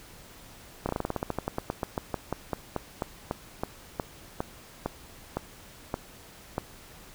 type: slowing click train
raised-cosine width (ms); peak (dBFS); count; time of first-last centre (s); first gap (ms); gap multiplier
1; -14; 29; 0.86-6.581; 30; 1.12
effects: pink hiss -50 dBFS RMS until 7.14 s